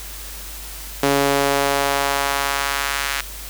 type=tone with high-pass filter sweep; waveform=sawtooth; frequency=140 Hz; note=C#3; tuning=18 cents sharp; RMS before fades=-20 dBFS; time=1.03-3.21 s; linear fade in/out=0 ms; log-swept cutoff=340 to 1700 Hz; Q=1.1; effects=added 50 Hz sine -35 dBFS peak until 3.49 s + white hiss -35 dBFS RMS until 3.49 s